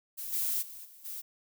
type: noise with level steps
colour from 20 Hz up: violet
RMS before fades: -39 / -31 / -46 / -54 / -40 dBFS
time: 0.17-1.22 s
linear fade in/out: 20 ms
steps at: 0.32 / 0.61 / 0.84 / 1.04 s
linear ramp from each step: 20 ms
effects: none